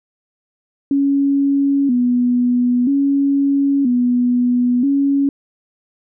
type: tone with vibrato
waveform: sine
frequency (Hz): 261.6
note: C4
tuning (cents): 0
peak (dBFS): -12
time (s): 0.91-5.29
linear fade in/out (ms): 2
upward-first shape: square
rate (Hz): 0.51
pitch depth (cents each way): 110
effects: none